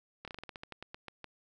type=slowing click train; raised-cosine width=0.3 ms; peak=-27 dBFS; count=14; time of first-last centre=0.25-1.243 s; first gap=27 ms; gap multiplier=1.16; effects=none